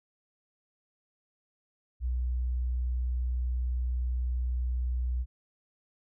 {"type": "tone", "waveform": "sine", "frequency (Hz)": 61.74, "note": "B1", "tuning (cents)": 0, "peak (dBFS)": -27, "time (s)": [2, 5.26], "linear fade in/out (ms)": 50, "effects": []}